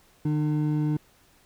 triangle tone pair together, 150.93 / 302.4 Hz, D3 / D#4, +48 / -49 cents, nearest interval octave, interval 1203 cents, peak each -22 / -25 dBFS, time 0.25-0.97 s, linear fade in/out 5 ms, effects pink hiss -60 dBFS RMS until 1.45 s

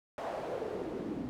pink noise with band-pass filter sweep, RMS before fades -38 dBFS, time 0.18-1.29 s, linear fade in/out 0 ms, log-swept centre 740 to 250 Hz, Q 2.7, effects none

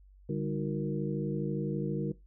sine tone cluster, 145.7 / 197.9 / 314 / 368.8 / 466.7 Hz, D3 / G3 / D#4 / F#4 / A#4, -13 / +17 / +16 / -6 / +2 cents, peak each -33 / -36 / -38 / -39 / -38 dBFS, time 0.29-2.12 s, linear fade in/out 5 ms, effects noise-tail reverb RT60 0.2 s tail -19 dB re dry + added 48 Hz sine -54 dBFS peak until 2.26 s

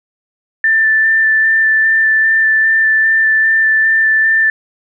sine tone with vibrato, 1772 Hz, A6, 12 cents sharp, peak -8 dBFS, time 0.64-4.5 s, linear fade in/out 2 ms, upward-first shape square, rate 2.5 Hz, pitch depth 10 cents each way, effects none

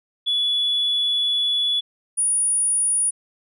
sine tone pair in turn, 3419 / 9670 Hz, G#7 / D9, +50 / +50 cents, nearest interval octave + tritone, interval 1800 cents, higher second, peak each -17 / -16 dBFS, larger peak second, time 0.26-1.81 / 2.17-3.11 s, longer first, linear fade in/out 20 ms, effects tanh soft clip ceiling -14 dBFS

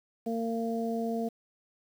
harmonic tone, 228.7 Hz, A#3, 33 cents flat, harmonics 1 / 2 / 3, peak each -31 / -34 / -36 dBFS, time 0.26-1.29 s, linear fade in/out 10 ms, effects 9-bit

